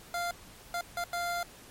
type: tone bursts at uneven times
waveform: 25% pulse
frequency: 696 Hz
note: F5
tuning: 6 cents flat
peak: -27 dBFS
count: 4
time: 0.14-0.31 / 0.74-0.81 / 0.97-1.04 / 1.13-1.43 s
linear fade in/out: 2 ms
effects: pink hiss -52 dBFS RMS until 1.7 s + MP3 64 kbps